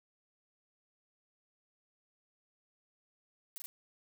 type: noise bursts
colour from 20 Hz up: blue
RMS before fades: -44 dBFS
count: 3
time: 3.56-3.66 s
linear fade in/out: 0 ms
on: 20 ms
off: 20 ms
effects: none